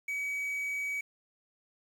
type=tone with quantisation; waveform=triangle; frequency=2271 Hz; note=C#7; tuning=41 cents sharp; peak=-30 dBFS; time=0.08-1.01 s; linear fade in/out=5 ms; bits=9; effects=none